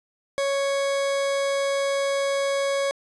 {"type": "tone", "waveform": "40% pulse", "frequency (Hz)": 554.4, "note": "C#5", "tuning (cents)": 0, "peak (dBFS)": -21, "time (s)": [0.38, 2.91], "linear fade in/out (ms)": 0, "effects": ["resampled to 22050 Hz", "10-bit"]}